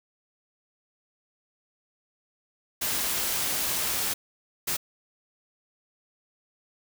white noise bursts at uneven times, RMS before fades -28 dBFS, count 2, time 2.81-4.14 / 4.67-4.77 s, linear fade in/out 10 ms, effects none

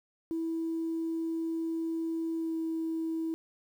sine tone with pitch glide, 327.5 to 324.7 Hz, E4 to E4, -11 to -26 cents, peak -29 dBFS, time 0.31-3.34 s, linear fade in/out 0 ms, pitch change -15 cents, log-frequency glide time 2.37-2.55 s, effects tanh soft clip ceiling -26 dBFS + 10-bit

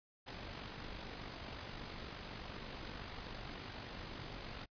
pink noise with amplitude modulation, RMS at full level -45 dBFS, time 0.26-4.66 s, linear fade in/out 20 ms, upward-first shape sine, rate 48.3 Hz, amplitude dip 45%, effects noise-tail reverb RT60 0.1 s tail -26 dB re dry + resampled to 11025 Hz

